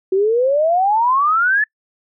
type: exponential sweep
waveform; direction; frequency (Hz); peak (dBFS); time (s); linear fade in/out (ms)
sine; up; 370 to 1760; -12; 0.12-1.64; 5
effects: noise-tail reverb RT60 0.1 s tail -26 dB re dry